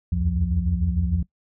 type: tone cluster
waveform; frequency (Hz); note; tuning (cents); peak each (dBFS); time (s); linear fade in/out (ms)
sine; 67.3 / 80.1 / 86.9 / 175.2; C2 / E2 / F2 / F3; +49 / -49 / -8 / +6; -25; 0.12-1.23; 5
effects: noise-tail reverb RT60 0.1 s tail -20 dB re dry + tanh soft clip ceiling -10 dBFS